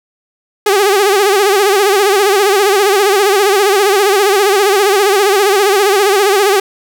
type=tone with vibrato; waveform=sawtooth; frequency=400.2 Hz; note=G4; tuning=36 cents sharp; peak=-4 dBFS; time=0.66-6.6 s; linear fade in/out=5 ms; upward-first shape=sine; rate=15 Hz; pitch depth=100 cents each way; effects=7-bit